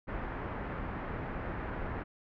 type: low-pass noise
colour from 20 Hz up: pink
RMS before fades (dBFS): -38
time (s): 0.07-2.04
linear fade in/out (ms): 20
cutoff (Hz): 1900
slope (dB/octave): 24
effects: none